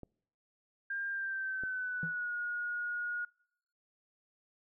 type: clicks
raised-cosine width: 2 ms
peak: -33 dBFS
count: 2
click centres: 0.033 / 1.636 s
type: tone with pitch glide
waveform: sine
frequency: 1600 to 1442 Hz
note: G6 to F#6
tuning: +35 to -45 cents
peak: -34 dBFS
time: 0.9-3.25 s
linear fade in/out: 5 ms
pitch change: -180 cents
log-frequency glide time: 1.09-2.34 s
type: tone with exponential decay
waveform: triangle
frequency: 164.81 Hz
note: E3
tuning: in tune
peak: -31 dBFS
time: 2.03-2.15 s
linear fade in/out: 2 ms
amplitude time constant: 26 ms
effects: noise-tail reverb RT60 0.7 s tail -25 dB re dry